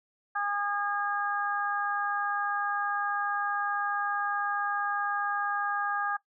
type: harmonic tone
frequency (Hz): 407.7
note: G#4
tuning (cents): -32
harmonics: 2 / 3 / 4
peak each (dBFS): -32 / -32 / -32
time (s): 0.35-6.17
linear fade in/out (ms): 10
effects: noise-tail reverb RT60 0.1 s tail -17 dB re dry